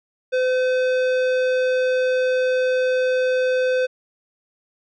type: tone with tanh clipping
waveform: sine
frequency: 510 Hz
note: C5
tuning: 44 cents flat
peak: -19 dBFS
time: 0.32-3.87 s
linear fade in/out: 20 ms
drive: 15 dB
effects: none